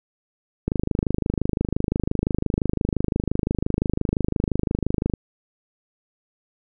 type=click train; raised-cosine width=3 ms; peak=-8 dBFS; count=116; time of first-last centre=0.68-5.137 s; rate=25.8 Hz; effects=none